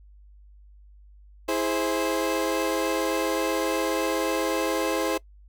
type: chord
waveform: 30% pulse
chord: E augmented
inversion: none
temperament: equal with one note detuned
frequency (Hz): 327.5 / 415.3 / 523.3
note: E4 / G#4 / B#4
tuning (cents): -11 / 0 / 0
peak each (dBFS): -25 / -27 / -25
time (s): 1.48-5.18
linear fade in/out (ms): 10
effects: noise-tail reverb RT60 0.1 s tail -22 dB re dry + added 50 Hz sine -48 dBFS peak until 5.48 s